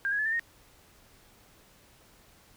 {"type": "tone with pitch steps", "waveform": "sine", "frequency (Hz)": [1600, 1660.3, 1722.8, 1787.7, 1855], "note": ["G6", "G#6", "A6", "A6", "A#6"], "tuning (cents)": [35, -1, -37, 27, -9], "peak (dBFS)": -26, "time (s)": [0.05, 0.395], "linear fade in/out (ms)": 0, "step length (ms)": 69, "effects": ["pink hiss -59 dBFS RMS until 2.56 s"]}